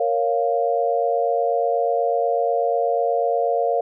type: chord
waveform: sine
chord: Bb minor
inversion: none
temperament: equal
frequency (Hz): 466.2 / 554.4 / 698.5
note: Bb4 / Db5 / F5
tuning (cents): 0 / 0 / 0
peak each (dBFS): -22 / -23 / -21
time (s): 0-3.81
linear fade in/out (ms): 5
effects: none